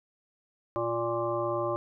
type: harmonic tone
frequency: 117 Hz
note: A#2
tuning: 7 cents sharp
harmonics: 1 / 3 / 5 / 7 / 9 / 10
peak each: -39 / -32 / -31 / -39 / -35 / -37 dBFS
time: 0.76-1.76 s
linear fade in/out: 0 ms
effects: none